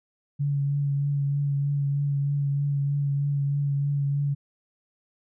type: tone with vibrato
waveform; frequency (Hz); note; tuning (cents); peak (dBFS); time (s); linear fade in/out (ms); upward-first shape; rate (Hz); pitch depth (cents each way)
sine; 141.7; C#3; +38; -22; 0.39-4.35; 20; triangle; 3.2; 22
effects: none